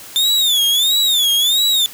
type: tone with vibrato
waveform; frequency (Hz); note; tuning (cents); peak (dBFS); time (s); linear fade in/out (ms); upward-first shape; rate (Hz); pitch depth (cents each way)
40% pulse; 3561; A7; +20; -11; 0.16-1.86; 0; sine; 1.5; 160
effects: white hiss -36 dBFS RMS until 1.93 s